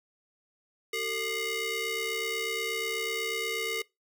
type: ring-modulated tone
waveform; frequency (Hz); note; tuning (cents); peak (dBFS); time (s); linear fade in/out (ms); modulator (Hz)
sawtooth; 830.6; G#5; 0; -23; 0.93-3.82; 5; 1280
effects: noise-tail reverb RT60 0.2 s tail -21 dB re dry